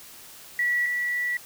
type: tone pair in turn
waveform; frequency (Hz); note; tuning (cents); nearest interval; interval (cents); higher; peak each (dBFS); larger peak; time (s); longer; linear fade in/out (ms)
sine; 1942 / 1950.5; B6 / B6; -30 / -22; unison; 8; second; -21 / -24; first; 0.59-0.86 / 0.86-1.37; second; 2
effects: white hiss -46 dBFS RMS until 1.45 s